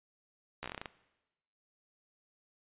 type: slowing click train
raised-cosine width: 0.3 ms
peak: -23 dBFS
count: 10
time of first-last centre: 0.63-0.858 s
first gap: 13 ms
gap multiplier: 1.16
effects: noise-tail reverb RT60 1.0 s tail -18 dB re dry + resampled to 8000 Hz